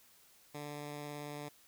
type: tone with vibrato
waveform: 10% pulse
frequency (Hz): 146.83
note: D3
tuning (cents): 0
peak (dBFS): -34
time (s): 0.54-1.49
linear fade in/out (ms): 10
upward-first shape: sine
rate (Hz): 18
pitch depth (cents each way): 9
effects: white hiss -64 dBFS RMS until 1.67 s